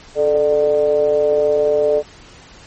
triangle ring-modulated tone, 79 Hz, D#2, 27 cents sharp, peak -7 dBFS, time 0.15-2.03 s, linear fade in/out 50 ms, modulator 517 Hz, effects pink hiss -42 dBFS RMS until 2.66 s + MP3 32 kbps

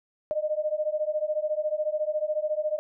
sine beating tone pair, 604 / 618 Hz, D5 / D#5, +48 / -12 cents, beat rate 14 Hz, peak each -28 dBFS, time 0.31-2.79 s, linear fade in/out 0 ms, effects none

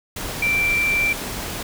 sine tone in noise, 2349 Hz, D7, in tune, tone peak -17 dBFS, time 0.42-1.13 s, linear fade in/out 5 ms, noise pink, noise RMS -29 dBFS, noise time 0.16-1.63 s, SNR +9 dB, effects none

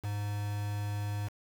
triangle tone with quantisation, 103 Hz, G#2, 14 cents flat, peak -30 dBFS, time 0.03-1.29 s, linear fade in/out 20 ms, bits 7, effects none

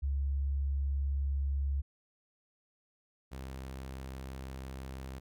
sine / sawtooth tone pair in turn, 69.3 / 65.99 Hz, C#2 / C2, 0 / +15 cents, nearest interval minor second, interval 85 cents, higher first, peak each -29 / -37 dBFS, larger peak first, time 0.02-1.82 / 3.31-5.2 s, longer second, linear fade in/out 20 ms, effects none

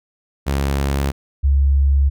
sawtooth / sine tone pair in turn, 69.3 / 69.3 Hz, C#2 / C#2, 0 / 0 cents, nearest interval unison, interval 0 cents, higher neither, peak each -13 / -11 dBFS, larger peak second, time 0.46-1.12 / 1.43-2.1 s, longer second, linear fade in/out 20 ms, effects none

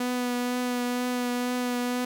sawtooth tone with vibrato, 246.6 Hz, B3, 2 cents flat, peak -22 dBFS, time 0-2.05 s, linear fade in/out 5 ms, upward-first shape triangle, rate 2.1 Hz, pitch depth 17 cents each way, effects none

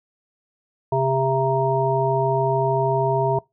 harmonic tone, 133.4 Hz, C3, 34 cents sharp, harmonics 1 / 3 / 5 / 7, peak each -23 / -23 / -23 / -23 dBFS, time 0.92-3.39 s, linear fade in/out 5 ms, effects noise-tail reverb RT60 0.2 s tail -23 dB re dry

